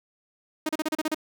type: tone bursts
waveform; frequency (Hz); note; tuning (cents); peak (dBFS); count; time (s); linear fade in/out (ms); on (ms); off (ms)
sawtooth; 311.1; D#4; 0; -20; 8; 0.66-1.146; 5; 31; 34
effects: none